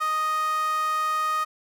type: tone with high-pass filter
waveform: sawtooth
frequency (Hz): 622.3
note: D#5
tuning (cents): 0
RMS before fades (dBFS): -25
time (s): 0-1.45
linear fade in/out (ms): 20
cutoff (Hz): 1300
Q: 7.7
effects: none